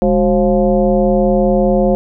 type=tone with frequency modulation; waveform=sine; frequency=370 Hz; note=F#4; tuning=in tune; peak=-9 dBFS; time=0.02-1.95 s; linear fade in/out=0 ms; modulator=165 Hz; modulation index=1.7; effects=none